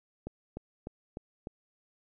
click train, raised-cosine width 2 ms, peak -25 dBFS, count 5, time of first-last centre 0.27-1.471 s, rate 3.33 Hz, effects none

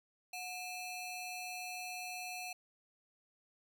sawtooth ring-modulated tone, 1681 Hz, G#6, 20 cents sharp, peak -35 dBFS, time 0.33-2.53 s, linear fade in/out 5 ms, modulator 949 Hz, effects none

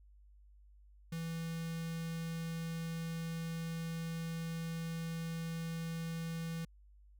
square tone with notch filter, 164.81 Hz, E3, in tune, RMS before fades -40 dBFS, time 1.12-6.65 s, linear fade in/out 5 ms, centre 700 Hz, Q 0.81, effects added 50 Hz sine -58 dBFS peak until 7.19 s

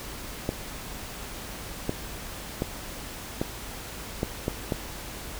clicks, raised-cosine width 2 ms, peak -12 dBFS, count 7, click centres 0.491 / 1.894 / 2.621 / 3.415 / 4.231 / 4.481 / 4.722 s, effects added 50 Hz sine -46 dBFS peak until 5.39 s + pink hiss -39 dBFS RMS until 5.39 s

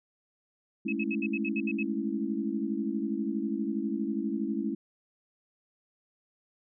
sine chord, A major seventh, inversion third, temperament equal, 207.7 / 220 / 277.2 / 329.6 Hz, G#3 / A3 / C#4 / E4, 0 / 0 / 0 / 0 cents, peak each -34 dBFS, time 0.85-4.75 s, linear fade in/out 10 ms
sine tone bursts, 2577 Hz, E7, 40 cents flat, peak -32 dBFS, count 9, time 0.88-1.829 s, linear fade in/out 5 ms, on 45 ms, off 68 ms
effects none

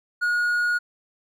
triangle tone, 1444 Hz, F#6, 43 cents flat, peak -18 dBFS, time 0.21-0.79 s, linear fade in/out 20 ms, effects none

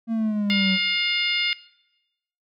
triangle exponential sweep, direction down, 230 to 185 Hz, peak -19 dBFS, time 0.07-0.79 s, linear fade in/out 50 ms
harmonic tone, 710 Hz, F5, 28 cents sharp, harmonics 2 / 3 / 4 / 5 / 6 / 7, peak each -36 / -24 / -26 / -28 / -33 / -33 dBFS, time 0.5-1.53 s, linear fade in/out 0 ms
effects noise-tail reverb RT60 0.9 s tail -20 dB re dry

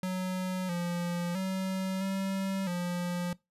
square tone with pitch steps, 185 / 173.9 / 189.4 / 193.1 / 176.2 Hz, F#3 / F3 / F#3 / G3 / F3, 0 / -7 / +41 / -26 / +16 cents, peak -31 dBFS, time 0.03-3.33 s, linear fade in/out 2 ms, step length 660 ms, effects noise-tail reverb RT60 0.2 s tail -21 dB re dry + resampled to 32000 Hz

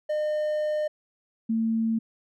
triangle / sine tone pair in turn, 607 / 225 Hz, D#5 / A3, -43 / +39 cents, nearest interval octave + perfect fourth, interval 1718 cents, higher first, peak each -22 dBFS, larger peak neither, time 0.09-0.88 / 1.49-1.99 s, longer first, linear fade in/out 10 ms, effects none

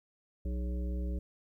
harmonic tone with a mistuned harmonic, 61.74 Hz, B1, in tune, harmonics 1 / 3 / 5 / 7 / 9, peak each -32 / -42 / -46 / -49 / -51 dBFS, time 0.45-1.19 s, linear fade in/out 5 ms, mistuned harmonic 7, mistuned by -78 cents, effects 12-bit

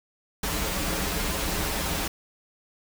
pink noise with comb filter, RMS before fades -28 dBFS, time 0.43-2.08 s, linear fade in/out 5 ms, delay 8.2 ms, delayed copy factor -0.7, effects none

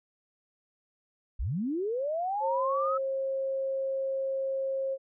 sine linear sweep, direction up, 36.71 to 1310 Hz, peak -28 dBFS, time 1.39-2.98 s, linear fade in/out 10 ms
sine tone, 537 Hz, C5, 45 cents sharp, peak -28 dBFS, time 2.4-4.98 s, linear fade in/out 50 ms
effects none

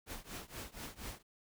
pink noise with tremolo, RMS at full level -43 dBFS, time 0.06-1.23 s, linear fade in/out 50 ms, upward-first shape triangle, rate 4.2 Hz, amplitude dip 95%, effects none

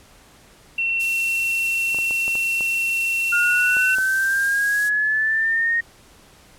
sine tone, 2713 Hz, E7, 49 cents sharp, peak -19 dBFS, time 0.78-3.95 s, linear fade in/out 5 ms
white high-pass noise, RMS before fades -32 dBFS, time 0.99-4.9 s, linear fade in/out 20 ms, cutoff 5400 Hz, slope 12 dB/octave
clicks, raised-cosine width 1 ms, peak -21 dBFS, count 8, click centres 1.946 / 1.987 / 2.109 / 2.28 / 2.354 / 2.608 / 3.768 / 3.985 s
sine exponential sweep, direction up, 1419 to 1864.7 Hz, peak -17 dBFS, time 3.32-5.81 s, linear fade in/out 10 ms
effects pink hiss -50 dBFS RMS until 6.58 s + low-pass 12000 Hz 12 dB/octave

